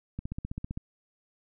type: click train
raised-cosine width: 5 ms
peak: -22 dBFS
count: 10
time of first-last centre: 0.19-0.774 s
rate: 15.4 Hz
effects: none